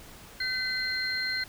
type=tone cluster; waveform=sine; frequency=1532 / 2028 / 4184 Hz; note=G6 / B6 / C8; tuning=-40 / +45 / -1 cents; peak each=-33 / -33 / -31 dBFS; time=0.4-1.44 s; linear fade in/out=5 ms; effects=pink hiss -49 dBFS RMS until 1.48 s